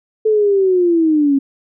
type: linear sweep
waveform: sine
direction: down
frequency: 440 to 270.4 Hz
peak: -10 dBFS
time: 0.25-1.39 s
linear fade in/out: 10 ms
effects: none